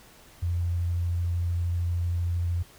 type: tone with vibrato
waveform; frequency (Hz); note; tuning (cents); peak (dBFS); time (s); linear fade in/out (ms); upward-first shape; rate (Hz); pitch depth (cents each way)
sine; 86.7; F2; -12; -24; 0.42-2.63; 10; sine; 13; 11
effects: pink hiss -53 dBFS RMS until 2.78 s